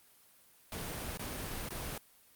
pink noise with dropouts, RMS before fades -40 dBFS, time 0.72-1.98 s, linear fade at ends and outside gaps 2 ms, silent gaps 1.174-1.193 / 1.689-1.705 s, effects white hiss -63 dBFS RMS until 2.35 s + Opus 32 kbps

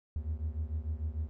triangle beating tone pair, 74.9 / 81.6 Hz, D2 / E2, +35 / -17 cents, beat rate 6.7 Hz, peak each -33 / -35 dBFS, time 0.16-1.29 s, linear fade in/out 0 ms, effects none

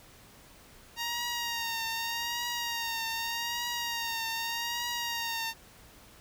10% pulse tone with vibrato, 932.3 Hz, A#5, in tune, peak -23 dBFS, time 0.96-5.54 s, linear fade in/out 50 ms, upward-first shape triangle, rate 0.83 Hz, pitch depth 49 cents each way, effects pink hiss -55 dBFS RMS until 6.2 s

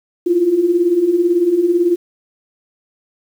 sine beating tone pair, 332.9 / 350.9 Hz, E4 / F4, +17 / +8 cents, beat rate 18 Hz, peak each -18 / -12 dBFS, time 0.26-1.96 s, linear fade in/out 10 ms, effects 7-bit

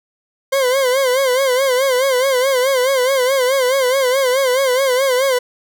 40% pulse tone with vibrato, 522 Hz, C5, 4 cents flat, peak -12 dBFS, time 0.52-5.39 s, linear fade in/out 10 ms, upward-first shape sine, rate 4.7 Hz, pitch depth 97 cents each way, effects none

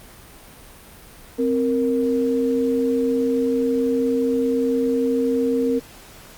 sine tone pair together, 261.6 / 466.1 Hz, C4 / A#4, 0 / 0 cents, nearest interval minor seventh, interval 1000 cents, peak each -20 dBFS, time 1.38-5.8 s, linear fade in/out 20 ms, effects pink hiss -44 dBFS RMS until 6.37 s + Opus 32 kbps

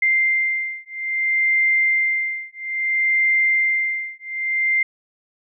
sine beating tone pair, 2093 / 2093.6 Hz, C7 / C7, 0 / 0 cents, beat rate 0.6 Hz, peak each -20 dBFS, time 0.02-4.83 s, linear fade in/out 5 ms, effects none

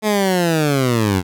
15% pulse linear sweep, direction down, 217.4 to 87.31 Hz, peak -8 dBFS, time 0.02-1.23 s, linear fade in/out 50 ms, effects none

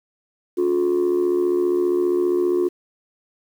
sine tone with amplitude modulation, 357.2 Hz, F4, 39 cents sharp, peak -11 dBFS, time 0.57-2.69 s, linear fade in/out 20 ms, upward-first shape sine, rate 75 Hz, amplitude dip 80%, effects tanh soft clip ceiling -13 dBFS + 8-bit

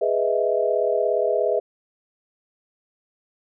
sine chord, E major seventh, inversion first, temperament equal, 415.3 / 493.9 / 622.3 / 659.3 Hz, G#4 / B4 / D#5 / E5, 0 / 0 / 0 / 0 cents, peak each -24 dBFS, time 0.01-1.6 s, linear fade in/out 10 ms, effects none

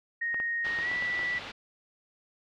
sine tone with pitch glide, 1864.7 to 1960.8 Hz, A#6 to B6, 0 to -13 cents, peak -28 dBFS, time 0.21-1.39 s, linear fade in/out 10 ms, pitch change +87 cents, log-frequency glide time 0.81-0.89 s
clicks, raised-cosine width 0.5 ms, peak -24 dBFS, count 7, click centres 0.344 / 0.401 / 0.667 / 0.788 / 0.915 / 1.024 / 1.192 s
white low-pass noise, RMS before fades -42 dBFS, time 0.64-1.52 s, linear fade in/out 10 ms, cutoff 3700 Hz, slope 24 dB/octave
effects none

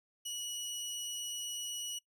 20% pulse tone, 2927 Hz, F#7, 19 cents flat, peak -33 dBFS, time 0.25-1.99 s, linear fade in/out 10 ms, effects noise-tail reverb RT60 0.1 s tail -21 dB re dry

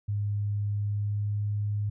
sine tone with pitch glide, 102.8 to 103.63 Hz, G#2 to G#2, -17 to -3 cents, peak -26 dBFS, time 0.08-1.9 s, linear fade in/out 10 ms, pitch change +14 cents, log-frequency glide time 0.74-1.46 s, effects none

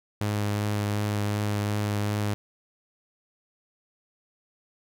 sawtooth tone with vibrato, 103.83 Hz, G#2, in tune, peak -21 dBFS, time 0.21-2.34 s, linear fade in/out 0 ms, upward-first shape triangle, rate 2.7 Hz, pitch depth 15 cents each way, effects none

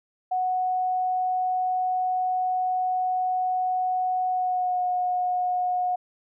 sine tone with pitch glide, 738 to 725.7 Hz, F#5 to F#5, -5 to -34 cents, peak -22 dBFS, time 0.31-5.96 s, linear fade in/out 10 ms, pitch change -29 cents, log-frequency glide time 4.29-4.82 s, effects none

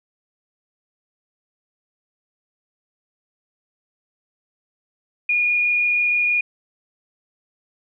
sine tone with frequency modulation, 2439 Hz, D#7, 35 cents flat, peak -16 dBFS, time 5.29-6.41 s, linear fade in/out 5 ms, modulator 26.2 Hz, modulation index 0.84, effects none

